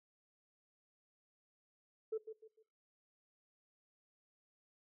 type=tone with echo; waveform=sine; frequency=440 Hz; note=A4; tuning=in tune; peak=-34 dBFS; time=2.12-2.18 s; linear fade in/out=10 ms; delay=150 ms; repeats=3; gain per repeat=-10 dB; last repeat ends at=2.63 s; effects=noise-tail reverb RT60 0.5 s tail -23 dB re dry + tanh soft clip ceiling -31 dBFS